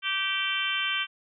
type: harmonic tone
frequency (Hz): 388.6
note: G4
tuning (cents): -15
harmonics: 3 / 4 / 5 / 6 / 7 / 8 / 9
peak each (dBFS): -36 / -32 / -39 / -32 / -33 / -30 / -40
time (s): 0.02-1.07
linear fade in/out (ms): 50
effects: none